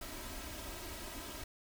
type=noise with comb filter; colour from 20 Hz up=pink; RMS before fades=-45 dBFS; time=0.01-1.44 s; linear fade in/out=5 ms; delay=3.1 ms; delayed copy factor=+0.65; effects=none